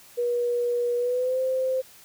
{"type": "tone with pitch glide", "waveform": "sine", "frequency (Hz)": [482.1, 519.7], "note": ["B4", "C5"], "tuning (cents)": [-42, -12], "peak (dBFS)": -22, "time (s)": [0.17, 1.82], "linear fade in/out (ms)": 20, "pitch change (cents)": 130, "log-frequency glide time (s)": [0.97, 1.4], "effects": ["white hiss -51 dBFS RMS until 2.04 s"]}